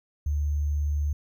sine tone with sample-and-hold, 73.6 Hz, D2, 4 cents sharp, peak -23 dBFS, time 0.26-1.13 s, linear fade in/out 5 ms, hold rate 6300 Hz, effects none

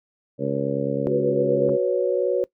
harmonic tone, 69.3 Hz, C#2, in tune, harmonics 2 / 3 / 4 / 5 / 6 / 7 / 8, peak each -29 / -30 / -28 / -35 / -32 / -27 / -28 dBFS, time 0.38-1.78 s, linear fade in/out 50 ms
sine chord, F# suspended fourth, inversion none, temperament just, 370 / 493.3 / 555 Hz, F#4 / B4 / C#5, 0 / -2 / +2 cents, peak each -23 dBFS, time 1.07-2.44 s, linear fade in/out 0 ms
clicks, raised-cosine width 1 ms, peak -27 dBFS, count 2, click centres 1.689 / 1.695 s
effects noise-tail reverb RT60 0.1 s tail -21 dB re dry

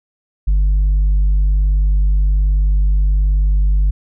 sine tone with tanh clipping, 49.38 Hz, G1, 13 cents sharp, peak -11 dBFS, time 0.47-3.91 s, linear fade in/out 10 ms, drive 2 dB, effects none

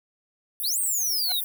white high-pass noise, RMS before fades -30 dBFS, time 0.6-1.44 s, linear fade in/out 0 ms, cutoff 9300 Hz, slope 96 dB/octave
sine exponential two-way sweep, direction up then down, 3571 to 8870 to 3571 Hz, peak -24 dBFS, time 0.63-1.41 s, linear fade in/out 20 ms, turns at 0.79 s
sawtooth tone with exponential growth, 740 Hz, F#5, in tune, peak -26 dBFS, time 1.24-1.32 s, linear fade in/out 0 ms, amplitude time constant 16 ms
effects none

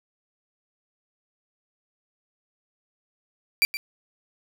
30% pulse tone with echo, 2349 Hz, D7, in tune, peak -14 dBFS, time 3.62-3.65 s, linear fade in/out 0 ms, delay 120 ms, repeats 1, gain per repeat -12 dB, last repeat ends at 3.77 s, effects none

